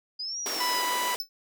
sine linear two-way sweep, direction up then down, 4878 to 5800 to 4934 Hz, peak -31 dBFS, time 0.19-0.82 s, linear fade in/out 10 ms, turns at 0.4 s
pink high-pass noise, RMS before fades -34 dBFS, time 0.46-1.16 s, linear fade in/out 0 ms, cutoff 320 Hz, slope 24 dB/octave
sawtooth tone, 987.8 Hz, B5, in tune, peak -23 dBFS, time 0.6-1.15 s, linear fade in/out 5 ms
square tone with exponential decay, 5274 Hz, E8, in tune, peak -26 dBFS, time 1.2-1.29 s, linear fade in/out 1 ms, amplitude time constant 18 ms
effects none

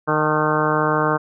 harmonic tone with a mistuned harmonic, 153.5 Hz, D#3, 23 cents flat, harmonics 1 / 2 / 3 / 4 / 5 / 6 / 7 / 8 / 9 / 10, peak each -25 / -25 / -23 / -25 / -28 / -26 / -24 / -25 / -27 / -27 dBFS, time 0.07-1.18 s, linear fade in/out 20 ms, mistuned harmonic 6, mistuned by -33 cents, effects none

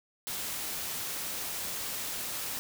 white noise, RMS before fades -36 dBFS, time 0.27-2.59 s, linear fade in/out 0 ms, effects none

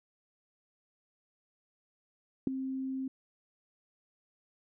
sine tone with ADSR envelope, 264.3 Hz, C4, 18 cents sharp, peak -20 dBFS, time 2.47-3.08 s, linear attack 3 ms, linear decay 6 ms, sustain -13 dB, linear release 5 ms, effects none

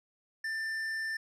sine tone with tanh clipping, 1782 Hz, A6, 22 cents sharp, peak -34 dBFS, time 0.44-1.17 s, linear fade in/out 5 ms, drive 9 dB, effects none

